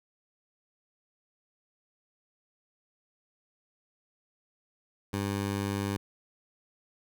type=tone; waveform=15% pulse; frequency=100 Hz; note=G2; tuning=35 cents sharp; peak=-23 dBFS; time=5.13-5.97 s; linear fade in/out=5 ms; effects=none